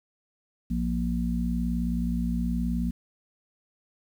harmonic tone, 59 Hz, A#1, 22 cents sharp, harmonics 1 / 3 / 4, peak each -29 / -29 / -29 dBFS, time 0.7-2.91 s, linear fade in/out 10 ms, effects 9-bit

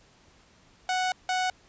sawtooth tone pair in turn, 740 / 740 Hz, F#5 / F#5, 0 / 0 cents, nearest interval unison, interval 0 cents, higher neither, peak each -21 dBFS, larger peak neither, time 0.89-1.12 / 1.29-1.5 s, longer first, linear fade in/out 2 ms, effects pink hiss -59 dBFS RMS until 1.68 s + resampled to 16000 Hz

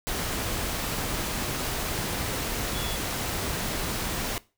sine tone in noise, 3397 Hz, G#7, 38 cents sharp, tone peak -37 dBFS, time 2.75-2.96 s, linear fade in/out 0 ms, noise pink, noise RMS -30 dBFS, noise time 0.07-4.38 s, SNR -10 dB, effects noise-tail reverb RT60 0.3 s tail -20 dB re dry

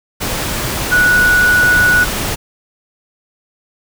sine tone in noise, 1470 Hz, F#6, 12 cents flat, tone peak -8 dBFS, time 0.91-2.05 s, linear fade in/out 20 ms, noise pink, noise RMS -19 dBFS, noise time 0.2-2.36 s, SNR +8 dB, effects none

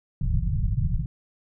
pink low-pass noise, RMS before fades -24 dBFS, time 0.21-1.06 s, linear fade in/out 2 ms, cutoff 180 Hz, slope 96 dB/octave, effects none

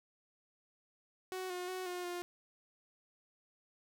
sawtooth tone with pitch steps, 372.1 / 360 / 370.7 / 357.9 / 352.9 Hz, F#4 / F#4 / F#4 / F4 / F4, +10 / -47 / +3 / +42 / +18 cents, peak -35 dBFS, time 1.32-2.22 s, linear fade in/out 0 ms, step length 180 ms, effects none

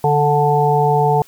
harmonic tone, 146.83 Hz, D3, in tune, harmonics 1 / 3 / 5 / 6, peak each -17 / -17 / -17 / -17 dBFS, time 0.04-1.22 s, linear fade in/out 2 ms, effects white hiss -48 dBFS RMS until 1.27 s

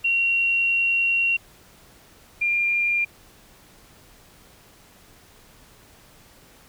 sine tone pair in turn, 2745 / 2398 Hz, F7 / D7, -31 / +36 cents, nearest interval major second, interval 233 cents, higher first, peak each -18 / -19 dBFS, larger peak first, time 0.04-1.37 / 2.41-3.05 s, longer first, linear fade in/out 10 ms, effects pink hiss -52 dBFS RMS until 6.68 s

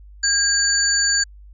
sine tone cluster, 1618 / 4580 / 6980 Hz, G#6 / D8 / A8, -46 / -44 / -15 cents, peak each -20 dBFS, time 0.23-1.24 s, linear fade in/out 10 ms, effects added 50 Hz sine -40 dBFS peak until 1.53 s

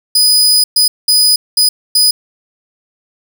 sawtooth tone bursts at uneven times, 4977 Hz, D#8, in tune, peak -4 dBFS, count 5, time 0.15-0.64 / 0.76-0.88 / 1.08-1.36 / 1.57-1.69 / 1.95-2.11 s, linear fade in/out 5 ms, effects none

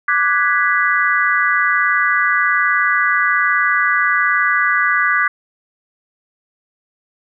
sine chord, G# half-diminished seventh, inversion second, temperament equal, 1174.7 / 1480 / 1661.2 / 1975.5 Hz, D6 / F#6 / G#6 / B6, 0 / 0 / 0 / 0 cents, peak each -18 dBFS, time 0.08-5.28 s, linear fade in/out 5 ms, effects none

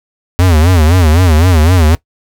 square tone with vibrato, 84 Hz, E2, 33 cents sharp, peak -6 dBFS, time 0.39-1.95 s, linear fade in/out 0 ms, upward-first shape sine, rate 3.9 Hz, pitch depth 180 cents each way, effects noise-tail reverb RT60 0.1 s tail -20 dB re dry

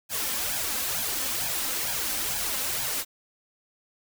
white noise with flanger, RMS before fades -29 dBFS, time 0.09-3.05 s, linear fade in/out 50 ms, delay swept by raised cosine 1.2 to 3.9 ms, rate 2.2 Hz, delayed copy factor +0.7, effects none

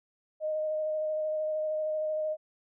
sine tone with vibrato, 619 Hz, D#5, 9 cents flat, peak -28 dBFS, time 0.4-2.37 s, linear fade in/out 50 ms, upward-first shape square, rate 13 Hz, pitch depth 10 cents each way, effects none

